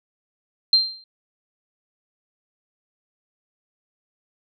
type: tone with exponential decay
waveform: sine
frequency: 4159 Hz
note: C8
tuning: 11 cents flat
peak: -9 dBFS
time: 0.73-1.04 s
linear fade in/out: 2 ms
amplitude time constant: 67 ms
effects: none